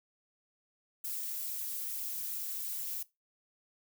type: noise with flanger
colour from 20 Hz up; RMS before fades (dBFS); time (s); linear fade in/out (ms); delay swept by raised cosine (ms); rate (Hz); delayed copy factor
violet; -38; 1.04-3.03; 5; 0.2 to 5; 3.4; -0.65
effects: noise-tail reverb RT60 0.2 s tail -19 dB re dry